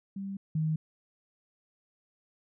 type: tone pair in turn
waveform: sine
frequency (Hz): 196 / 157.01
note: G3 / D#3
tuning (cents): 0 / +16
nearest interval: major third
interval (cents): 384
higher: first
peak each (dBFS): -34 / -26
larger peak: second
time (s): 0.16-0.37 / 0.55-0.76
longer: neither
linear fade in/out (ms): 5
effects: none